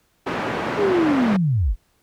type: band-pass noise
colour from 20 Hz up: pink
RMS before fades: -25 dBFS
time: 0.26-1.37 s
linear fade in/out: 10 ms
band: 200 to 1800 Hz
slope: 12 dB/octave
type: linear sweep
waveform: sine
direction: down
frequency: 431 to 32.71 Hz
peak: -16 dBFS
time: 0.76-1.76 s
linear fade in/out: 50 ms
effects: pink hiss -64 dBFS RMS until 2.02 s